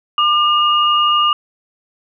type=tone pair together; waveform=sine; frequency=1200 / 2854 Hz; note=D6 / F7; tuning=+37 / +37 cents; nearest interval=octave + minor third; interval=1500 cents; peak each=-12 / -16 dBFS; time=0.18-1.33 s; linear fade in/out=2 ms; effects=none